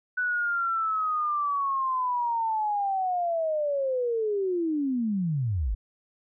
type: linear sweep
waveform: sine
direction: down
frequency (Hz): 1493 to 43.1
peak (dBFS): -24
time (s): 0.17-5.75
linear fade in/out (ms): 10
effects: none